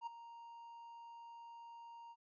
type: tone with ADSR envelope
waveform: triangle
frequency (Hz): 932.3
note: A#5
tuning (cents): 0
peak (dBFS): -37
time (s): 0.01-2.16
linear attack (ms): 57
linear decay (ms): 10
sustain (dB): -13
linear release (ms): 49
effects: resampled to 16000 Hz